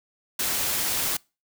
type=noise; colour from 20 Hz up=white; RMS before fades=-26 dBFS; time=0.39-1.17 s; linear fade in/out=5 ms; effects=noise-tail reverb RT60 0.3 s tail -26 dB re dry